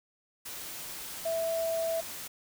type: tone in noise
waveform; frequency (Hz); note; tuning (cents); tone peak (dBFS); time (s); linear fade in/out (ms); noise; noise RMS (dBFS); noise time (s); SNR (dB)
sine; 658; E5; -3; -28; 1.25-2.01; 10; white; -41; 0.45-2.28; +10
effects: none